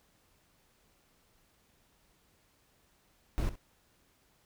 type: noise with echo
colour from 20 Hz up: brown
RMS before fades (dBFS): -30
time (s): 3.38-3.49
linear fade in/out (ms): 0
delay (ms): 65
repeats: 1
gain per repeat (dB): -14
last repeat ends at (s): 3.555
effects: pink hiss -69 dBFS RMS until 4.45 s